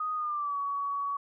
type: tone with pitch glide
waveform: sine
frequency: 1244.5 to 1128.1 Hz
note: D#6 to C#6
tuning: 0 to +30 cents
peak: -29 dBFS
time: 0-1.17 s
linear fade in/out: 5 ms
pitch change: -170 cents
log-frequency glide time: 0.15-0.58 s
effects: none